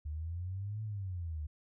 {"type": "exponential two-way sweep", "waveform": "sine", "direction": "up then down", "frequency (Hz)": [73.42, 110, 73.42], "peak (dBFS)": -36, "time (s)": [0.05, 1.47], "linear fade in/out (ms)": 10, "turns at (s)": 0.83, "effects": []}